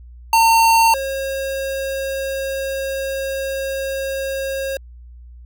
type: tone pair in turn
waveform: square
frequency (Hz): 909 / 540.5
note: A#5 / C#5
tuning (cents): -44 / -44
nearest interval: major sixth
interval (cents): 900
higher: first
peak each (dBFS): -11 / -22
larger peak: first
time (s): 0.33-0.94 / 0.94-4.77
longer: second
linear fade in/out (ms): 2
effects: added 60 Hz sine -37 dBFS peak until 5.45 s